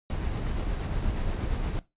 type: noise with tremolo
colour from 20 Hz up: brown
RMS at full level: -28 dBFS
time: 0.1-1.79 s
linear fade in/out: 0 ms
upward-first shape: sine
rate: 8.5 Hz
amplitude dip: 30%
effects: noise-tail reverb RT60 0.2 s tail -17 dB re dry + resampled to 8000 Hz